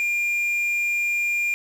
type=tone with quantisation; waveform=triangle; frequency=2400 Hz; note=D7; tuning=37 cents sharp; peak=-19 dBFS; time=0-1.54 s; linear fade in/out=0 ms; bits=7; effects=none